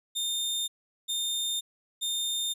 sawtooth tone bursts, 3633 Hz, A#7, 45 cents flat, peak -25 dBFS, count 3, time 0.15-2.54 s, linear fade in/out 20 ms, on 530 ms, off 400 ms, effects resampled to 32000 Hz

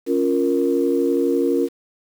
sine chord, Bb minor, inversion first, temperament equal, 277.2 / 349.2 / 466.2 Hz, Db4 / F4 / Bb4, 0 / 0 / 0 cents, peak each -20 dBFS, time 0.06-1.69 s, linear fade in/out 50 ms, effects tanh soft clip ceiling -6 dBFS + 7-bit

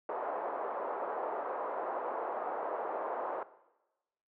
pink band-pass noise, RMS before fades -37 dBFS, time 0.09-3.43 s, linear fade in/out 2 ms, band 470 to 1100 Hz, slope 24 dB/octave, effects noise-tail reverb RT60 1.0 s tail -17 dB re dry

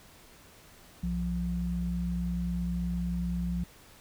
sine tone pair together, 62 / 175.36 Hz, B1 / F3, +7 / +7 cents, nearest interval octave + tritone, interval 1800 cents, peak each -33 / -30 dBFS, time 1.03-3.64 s, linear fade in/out 5 ms, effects pink hiss -55 dBFS RMS until 4 s

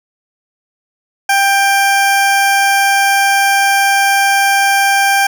20% pulse tone, 791 Hz, G5, 15 cents sharp, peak -4 dBFS, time 1.29-5.27 s, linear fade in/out 5 ms, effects none

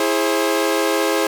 sawtooth chord, E augmented, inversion none, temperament equal with one note detuned, 329.6 / 415.3 / 533 Hz, E4 / G#4 / B#4, 0 / 0 / +32 cents, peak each -17 dBFS, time 0-1.27 s, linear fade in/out 2 ms, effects none

